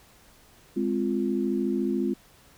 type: chord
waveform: sine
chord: F minor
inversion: first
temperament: equal with one note detuned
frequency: 207.7 / 261.6 / 347.6 Hz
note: Ab3 / C4 / F4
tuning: 0 / 0 / -8 cents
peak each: -28 / -28 / -28 dBFS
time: 0.76-2.14 s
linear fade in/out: 10 ms
effects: pink hiss -56 dBFS RMS until 2.57 s